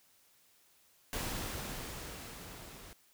pink noise with level ramp, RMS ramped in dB -37 to -52 dBFS, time 1.13-2.93 s, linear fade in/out 0 ms, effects white hiss -67 dBFS RMS until 3.13 s

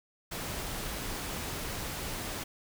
pink noise, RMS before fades -37 dBFS, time 0.31-2.44 s, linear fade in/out 10 ms, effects none

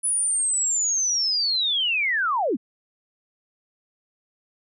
sine linear sweep, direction down, 10010 to 185 Hz, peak -20 dBFS, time 0.03-2.57 s, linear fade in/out 20 ms, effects none

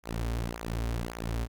sawtooth tone with flanger, 57.5 Hz, A#1, 23 cents flat, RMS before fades -33 dBFS, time 0.03-1.48 s, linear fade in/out 50 ms, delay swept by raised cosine 0.23 to 6.13 ms, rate 1.8 Hz, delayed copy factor -0.8, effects none

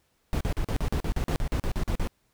brown noise bursts, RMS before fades -26 dBFS, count 15, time 0.33-2.073 s, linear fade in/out 0 ms, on 77 ms, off 42 ms, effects pink hiss -70 dBFS RMS until 2.33 s

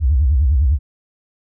sine tone with vibrato, 69.3 Hz, C#2, in tune, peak -10 dBFS, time 0-0.79 s, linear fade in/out 50 ms, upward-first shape sine, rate 9.9 Hz, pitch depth 250 cents each way, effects tanh soft clip ceiling -6 dBFS

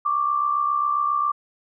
sine tone pair together, 1108.7 / 1176.1 Hz, C#6 / D6, 0 / +2 cents, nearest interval minor second, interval 102 cents, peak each -26 / -20 dBFS, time 0.05-1.32 s, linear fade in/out 10 ms, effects none

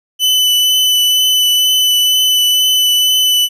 40% pulse tone with vibrato, 3000 Hz, F#7, 23 cents sharp, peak -8 dBFS, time 0.19-3.49 s, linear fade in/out 50 ms, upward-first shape triangle, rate 2.1 Hz, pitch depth 13 cents each way, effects none

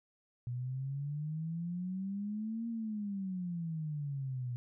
sine exponential two-way sweep, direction up then down, 120.4 to 233.1 to 120.4 Hz, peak -35 dBFS, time 0.47-4.56 s, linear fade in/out 0 ms, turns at 2.68 s, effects none

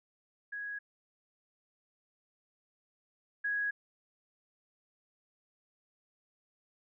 sine tone pair in turn, 1661.2 / 1661.2 Hz, G#6 / G#6, 0 / 0 cents, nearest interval unison, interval 0 cents, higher neither, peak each -37 / -30 dBFS, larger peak second, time 0.52-0.79 / 3.44-3.71 s, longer neither, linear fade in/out 10 ms, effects none

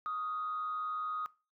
sine tone with frequency modulation, 1247 Hz, D#6, 3 cents sharp, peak -33 dBFS, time 0.06-1.26 s, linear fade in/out 0 ms, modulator 138 Hz, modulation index 0.34, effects noise-tail reverb RT60 0.3 s tail -21 dB re dry + tanh soft clip ceiling -29 dBFS

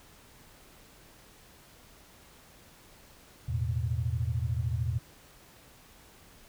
sine chord, E suspended fourth, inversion none, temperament equal, 82.41 / 110 / 123.47 Hz, E2 / A2 / B2, 0 / 0 / 0 cents, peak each -32 dBFS, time 3.48-4.99 s, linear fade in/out 10 ms, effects pink hiss -56 dBFS RMS until 6.48 s

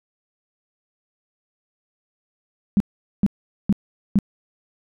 sine tone bursts, 201.4 Hz, G3, 47 cents sharp, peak -12 dBFS, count 4, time 2.77-4.188 s, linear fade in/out 0 ms, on 32 ms, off 430 ms, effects none

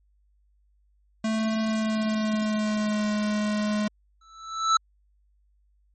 square tone with pitch glide, 220 to 210.6 Hz, A3 to G#3, 0 to +24 cents, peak -24 dBFS, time 1.24-3.88 s, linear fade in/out 5 ms, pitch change -76 cents, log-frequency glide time 1.61-3.11 s
square tone with exponential growth, 1318.5 Hz, E6, in tune, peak -16 dBFS, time 4.21-4.77 s, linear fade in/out 5 ms, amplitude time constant 120 ms
effects added 50 Hz sine -61 dBFS peak until 5.94 s + MP3 32 kbps

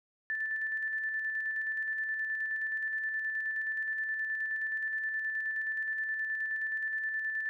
sine tone with tremolo, 1760 Hz, A6, in tune, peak -30 dBFS, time 0.3-7.49 s, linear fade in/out 0 ms, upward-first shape square, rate 9.5 Hz, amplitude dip 30%, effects none

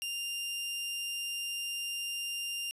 sawtooth tone, 2794 Hz, F7, in tune, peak -31 dBFS, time 0.02-2.71 s, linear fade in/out 0 ms, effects resampled to 32000 Hz + 11-bit

